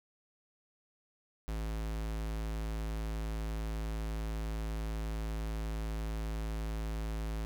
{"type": "tone", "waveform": "square", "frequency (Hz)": 54.2, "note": "A1", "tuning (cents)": -25, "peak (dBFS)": -35, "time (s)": [1.48, 7.45], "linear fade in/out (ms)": 0, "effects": []}